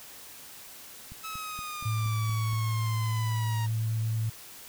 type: click train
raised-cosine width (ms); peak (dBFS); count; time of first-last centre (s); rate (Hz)
5; -32; 7; 1.12-2.532; 4.25
type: linear sweep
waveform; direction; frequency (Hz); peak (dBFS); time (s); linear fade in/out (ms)
sawtooth; down; 1300 to 932.3; -32; 1.23-3.67; 20
type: tone with pitch glide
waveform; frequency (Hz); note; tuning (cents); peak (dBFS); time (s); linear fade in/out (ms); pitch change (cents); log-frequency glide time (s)
sine; 109.9 to 111.37; A2 to A2; -2 to +21; -26; 1.85-4.3; 10; +23; 2.09-3.55
effects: white hiss -47 dBFS RMS until 4.68 s